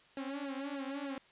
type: tone with flanger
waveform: sawtooth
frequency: 276.4 Hz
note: C#4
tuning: 5 cents flat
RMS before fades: -40 dBFS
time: 0.17-1.18 s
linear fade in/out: 2 ms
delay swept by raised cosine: 0.87 to 6.37 ms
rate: 3.3 Hz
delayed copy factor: -1
effects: white hiss -63 dBFS RMS until 1.31 s + resampled to 8000 Hz